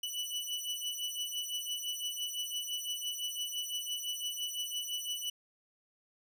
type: beating tone pair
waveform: sawtooth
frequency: 2960 / 2965.9 Hz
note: F#7 / F#7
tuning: 0 / +3 cents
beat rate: 5.9 Hz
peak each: -36 / -35 dBFS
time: 0.03-5.3 s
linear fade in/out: 5 ms
effects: none